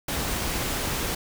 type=noise; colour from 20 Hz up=pink; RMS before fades=-28 dBFS; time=0.08-1.15 s; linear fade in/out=5 ms; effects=none